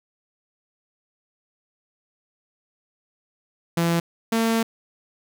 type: tone pair in turn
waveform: sawtooth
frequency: 168.8 / 226.7 Hz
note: E3 / A#3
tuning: +41 / -48 cents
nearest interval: perfect fourth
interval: 511 cents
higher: second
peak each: -15 dBFS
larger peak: neither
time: 3.77-4 / 4.32-4.63 s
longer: second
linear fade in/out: 5 ms
effects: none